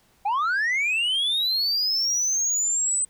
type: linear sweep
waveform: sine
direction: up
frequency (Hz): 770 to 8150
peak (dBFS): -18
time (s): 0.25-3.05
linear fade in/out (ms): 10
effects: tanh soft clip ceiling -20 dBFS + pink hiss -61 dBFS RMS until 3.09 s